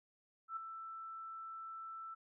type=tone with ADSR envelope; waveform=sine; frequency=1327 Hz; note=E6; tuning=11 cents sharp; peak=-37 dBFS; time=0.48-2.15 s; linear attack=88 ms; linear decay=3 ms; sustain=-8 dB; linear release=16 ms; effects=none